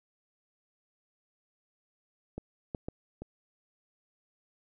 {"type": "clicks", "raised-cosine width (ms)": 2, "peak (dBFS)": [-24, -21, -22, -27], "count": 4, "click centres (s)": [2.38, 2.748, 2.885, 3.22], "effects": []}